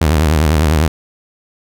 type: tone with vibrato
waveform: sawtooth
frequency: 77.6 Hz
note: D#2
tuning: 4 cents flat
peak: -6 dBFS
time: 0.01-0.88 s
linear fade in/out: 5 ms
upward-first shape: sine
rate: 10 Hz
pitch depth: 130 cents each way
effects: none